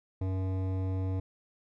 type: tone with hard clipping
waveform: triangle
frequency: 94.2 Hz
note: F#2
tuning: 32 cents sharp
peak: -31 dBFS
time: 0.21-1.2 s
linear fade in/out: 5 ms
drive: 18 dB
effects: none